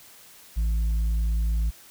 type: tone with tanh clipping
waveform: sine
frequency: 55 Hz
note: A1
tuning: in tune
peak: -22 dBFS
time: 0.56-1.71 s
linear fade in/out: 20 ms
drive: 4 dB
effects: white hiss -50 dBFS RMS until 1.9 s